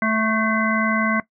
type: harmonic tone with a mistuned harmonic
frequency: 219.5 Hz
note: A3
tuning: 4 cents flat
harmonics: 1 / 3 / 5 / 7 / 9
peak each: -21 / -26 / -25 / -25 / -24 dBFS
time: 0.02-1.2 s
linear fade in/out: 2 ms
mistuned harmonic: 9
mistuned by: +51 cents
effects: noise-tail reverb RT60 0.1 s tail -17 dB re dry